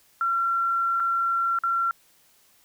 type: tone with dropouts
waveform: sine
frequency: 1364 Hz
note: F6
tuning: 41 cents flat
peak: -21 dBFS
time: 0.21-1.91 s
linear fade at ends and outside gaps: 1 ms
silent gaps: 0.999-1.002 / 1.588-1.636 s
effects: white hiss -60 dBFS RMS until 2.64 s